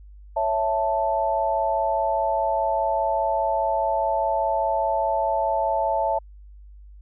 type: chord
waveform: sine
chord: A major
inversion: first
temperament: equal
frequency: 554.4 / 659.3 / 880 Hz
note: C#5 / E5 / A5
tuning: 0 / 0 / 0 cents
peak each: -27 / -24 / -23 dBFS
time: 0.36-6.19 s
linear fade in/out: 10 ms
effects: added 50 Hz sine -42 dBFS peak until 7.01 s